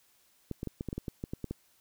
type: clicks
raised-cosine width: 3 ms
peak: -22 dBFS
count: 12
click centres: 0.513 / 0.631 / 0.673 / 0.809 / 0.887 / 0.929 / 0.98 / 1.082 / 1.239 / 1.335 / 1.443 / 1.51 s
effects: white hiss -67 dBFS RMS until 1.8 s